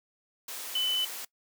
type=tone in noise; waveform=sine; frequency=3011 Hz; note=F#7; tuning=30 cents sharp; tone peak=-25 dBFS; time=0.75-1.05 s; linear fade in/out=5 ms; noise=white; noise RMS=-39 dBFS; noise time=0.48-1.25 s; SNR=+11 dB; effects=noise-tail reverb RT60 0.1 s tail -21 dB re dry + high-pass 400 Hz 12 dB/octave